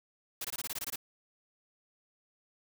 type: noise bursts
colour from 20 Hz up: white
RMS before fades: -37 dBFS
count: 10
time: 0.41-0.959 s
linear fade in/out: 5 ms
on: 36 ms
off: 21 ms
effects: none